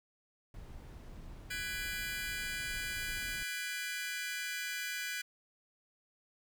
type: noise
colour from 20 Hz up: brown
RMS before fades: -48 dBFS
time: 0.54-3.43 s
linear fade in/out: 2 ms
type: chord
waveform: sawtooth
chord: G# half-diminished seventh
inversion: third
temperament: just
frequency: 1495.1 / 1661.2 / 1993.5 / 2392 Hz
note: F#6 / G#6 / B6 / D7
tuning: +18 / 0 / +16 / +31 cents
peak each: -38 / -39 / -41 / -39 dBFS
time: 1.5-5.22 s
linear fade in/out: 10 ms
effects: none